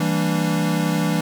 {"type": "chord", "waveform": "square", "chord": "E half-diminished seventh", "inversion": "none", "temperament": "equal with one note detuned", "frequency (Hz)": [164.81, 196, 229.6, 293.7], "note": ["E3", "G3", "Bb3", "D4"], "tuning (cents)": [0, 0, -26, 0], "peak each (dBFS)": [-22, -25, -28, -26], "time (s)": [0, 1.21], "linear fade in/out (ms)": 5, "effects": []}